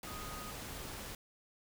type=tone in noise; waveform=sine; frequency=1244.5 Hz; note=D#6; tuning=in tune; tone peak=-48 dBFS; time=0.07-0.51 s; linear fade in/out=2 ms; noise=pink; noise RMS=-45 dBFS; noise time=0.03-1.15 s; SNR=-6 dB; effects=none